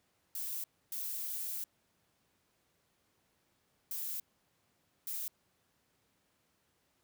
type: noise bursts at uneven times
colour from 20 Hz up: violet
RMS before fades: -39 dBFS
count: 4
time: 0.35-0.64 / 0.92-1.64 / 3.91-4.2 / 5.07-5.28 s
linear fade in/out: 2 ms
effects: pink hiss -75 dBFS RMS until 7.03 s + high-pass 80 Hz 12 dB/octave